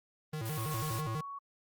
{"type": "tone with vibrato", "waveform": "square", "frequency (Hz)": 131.2, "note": "C3", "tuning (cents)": 5, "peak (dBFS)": -35, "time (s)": [0.33, 1.21], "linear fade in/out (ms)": 5, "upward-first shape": "square", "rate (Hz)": 6.1, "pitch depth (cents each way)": 280}
{"type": "noise", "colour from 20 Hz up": "white", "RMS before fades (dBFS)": -43, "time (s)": [0.45, 1.01], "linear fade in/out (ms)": 10}
{"type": "tone with pitch glide", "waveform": "sine", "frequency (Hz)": [1094, 1117], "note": ["C#6", "C#6"], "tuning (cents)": [-23, 13], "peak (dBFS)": -40, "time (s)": [0.56, 1.39], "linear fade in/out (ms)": 10, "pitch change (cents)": 36, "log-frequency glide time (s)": [1.11, 1.23]}
{"effects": ["Opus 24 kbps"]}